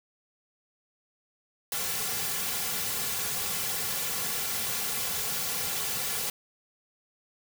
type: noise with comb filter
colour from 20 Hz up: white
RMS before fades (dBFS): -31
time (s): 1.72-6.3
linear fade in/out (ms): 2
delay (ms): 3.2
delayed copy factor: -0.85
effects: none